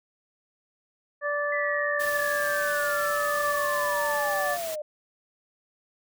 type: harmonic tone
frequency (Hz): 583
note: D5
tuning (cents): -13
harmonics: 1 / 2 / 3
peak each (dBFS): -28 / -32 / -29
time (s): 1.21-4.58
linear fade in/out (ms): 50
type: linear sweep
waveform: sine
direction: down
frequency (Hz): 2007 to 590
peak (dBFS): -30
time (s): 1.52-4.82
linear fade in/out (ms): 5
type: noise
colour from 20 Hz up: white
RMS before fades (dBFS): -37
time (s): 1.99-4.76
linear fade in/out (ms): 20
effects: none